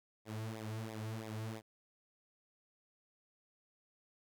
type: tone with flanger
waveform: sawtooth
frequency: 110 Hz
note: A2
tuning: in tune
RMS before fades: -43 dBFS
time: 0.25-1.62 s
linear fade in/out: 50 ms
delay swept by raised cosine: 0.67 to 4.07 ms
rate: 3 Hz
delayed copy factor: -0.85
effects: none